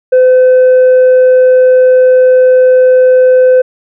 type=tone with tanh clipping; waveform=sine; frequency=510 Hz; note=C5; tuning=44 cents flat; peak=-3 dBFS; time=0.12-3.62 s; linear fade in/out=10 ms; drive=2 dB; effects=none